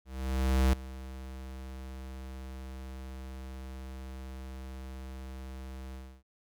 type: tone with ADSR envelope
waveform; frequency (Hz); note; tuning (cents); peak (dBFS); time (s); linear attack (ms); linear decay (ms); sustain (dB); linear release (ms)
square; 65.41; C2; 0; -22; 0.05-6.23; 680; 8; -19; 290
effects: none